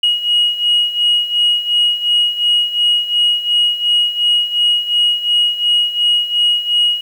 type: beating tone pair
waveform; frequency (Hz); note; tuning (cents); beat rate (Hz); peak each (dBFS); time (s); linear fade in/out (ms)
sine; 2892 / 2894.8; F#7 / F#7; -40 / -39; 2.8; -16 / -12; 0.03-7.01; 5
effects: tanh soft clip ceiling -6 dBFS + 7-bit